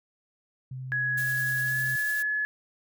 sine tone with vibrato, 129.6 Hz, C3, 16 cents flat, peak -34 dBFS, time 0.71-1.96 s, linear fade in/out 5 ms, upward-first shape triangle, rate 12 Hz, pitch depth 8 cents each way
sine tone with pitch glide, 1674 to 1706.2 Hz, G#6 to G#6, +13 to +46 cents, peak -25 dBFS, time 0.92-2.45 s, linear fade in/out 0 ms, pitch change +33 cents, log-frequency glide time 1.62-1.78 s
blue noise with tremolo, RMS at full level -38 dBFS, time 1.17-2.23 s, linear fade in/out 10 ms, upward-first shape triangle, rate 10 Hz, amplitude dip 25%
effects none

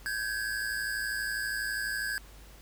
square tone pair together, 1557.8 / 1670 Hz, G6 / G#6, -11 / +9 cents, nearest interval minor second, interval 120 cents, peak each -35 / -34 dBFS, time 0.06-2.18 s, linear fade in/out 0 ms, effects added 50 Hz sine -50 dBFS peak until 2.61 s + pink hiss -55 dBFS RMS until 2.61 s

